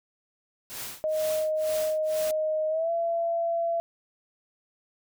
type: noise with tremolo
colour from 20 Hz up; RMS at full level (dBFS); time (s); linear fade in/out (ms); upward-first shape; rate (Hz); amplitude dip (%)
white; -36; 0.7-2.31; 0; sine; 2.1; 100
type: tone with pitch glide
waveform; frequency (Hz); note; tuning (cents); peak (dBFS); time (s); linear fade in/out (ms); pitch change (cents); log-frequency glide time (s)
sine; 622.3 to 674.7; D#5 to E5; 0 to +40; -24; 1.04-3.8; 0; +140; 2.69-2.91
effects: none